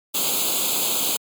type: noise with comb filter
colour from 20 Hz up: white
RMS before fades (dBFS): -22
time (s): 0.14-1.17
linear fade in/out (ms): 10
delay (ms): 0.27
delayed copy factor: +0.9
effects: high-pass 200 Hz 12 dB/octave + MP3 96 kbps